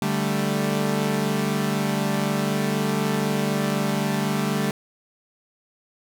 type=chord; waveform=sawtooth; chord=D suspended fourth; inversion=none; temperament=equal; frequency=146.83 / 196 / 220 Hz; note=D3 / G3 / A3; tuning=0 / 0 / 0 cents; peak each=-23 / -21 / -22 dBFS; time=0.02-4.71 s; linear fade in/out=2 ms; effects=none